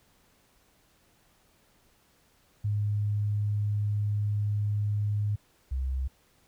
sine tone pair in turn, 103.83 / 65.61 Hz, G#2 / C2, 0 / +5 cents, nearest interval minor sixth, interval 795 cents, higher first, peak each -25 / -27 dBFS, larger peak first, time 2.64-5.36 / 5.71-6.08 s, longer first, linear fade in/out 10 ms, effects pink hiss -65 dBFS RMS until 6.47 s

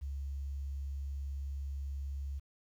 sine tone with quantisation, 69.3 Hz, C#2, in tune, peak -36 dBFS, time 0.01-2.4 s, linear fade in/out 20 ms, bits 11, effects none

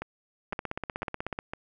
two click trains, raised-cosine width 0.5 ms, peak -17 / -19 dBFS, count 15 / 4, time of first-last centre 0.53-1.389 / 0.02-1.535 s, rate 16.3 / 1.98 Hz, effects none

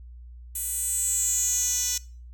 10% pulse tone with high-pass filter sweep, 493.9 Hz, B4, in tune, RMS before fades -26 dBFS, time 0.55-1.98 s, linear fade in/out 5 ms, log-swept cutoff 9900 to 5400 Hz, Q 5.3, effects noise-tail reverb RT60 0.4 s tail -22 dB re dry + added 60 Hz sine -41 dBFS peak until 2.33 s

